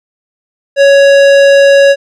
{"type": "tone with tanh clipping", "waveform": "sine", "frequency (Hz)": 557, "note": "C#5", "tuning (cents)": 8, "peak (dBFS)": -4, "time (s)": [0.76, 1.96], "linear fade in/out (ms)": 50, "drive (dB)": 17, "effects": []}